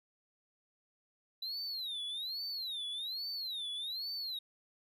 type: tone with vibrato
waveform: triangle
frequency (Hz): 3939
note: B7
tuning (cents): -5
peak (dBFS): -36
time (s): 1.42-4.39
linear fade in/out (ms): 5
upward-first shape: sine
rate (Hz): 1.2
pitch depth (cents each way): 250
effects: none